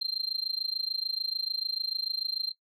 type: tone with amplitude modulation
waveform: sine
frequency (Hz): 4159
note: C8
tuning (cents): -11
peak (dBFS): -23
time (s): 0.01-2.52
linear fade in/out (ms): 10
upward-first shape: sine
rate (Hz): 26.8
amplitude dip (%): 100
effects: noise-tail reverb RT60 0.1 s tail -17 dB re dry + tanh soft clip ceiling -24 dBFS